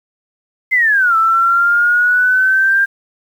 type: exponential two-way sweep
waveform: sine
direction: down then up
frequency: 2101 to 1318.5 to 1600 Hz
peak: -9 dBFS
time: 0.71-2.86 s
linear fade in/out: 20 ms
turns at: 1.16 s
effects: 7-bit